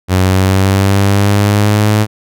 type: linear sweep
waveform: sawtooth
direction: up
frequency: 92.3 to 106.9 Hz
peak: -4 dBFS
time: 0.08-2.07 s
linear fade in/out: 50 ms
effects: none